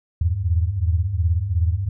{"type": "tone cluster", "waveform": "sine", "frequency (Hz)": [80.4, 83.2, 99.4], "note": ["E2", "E2", "G2"], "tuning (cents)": [-43, 17, 25], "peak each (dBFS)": -22, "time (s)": [0.21, 1.89], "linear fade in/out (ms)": 5, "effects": []}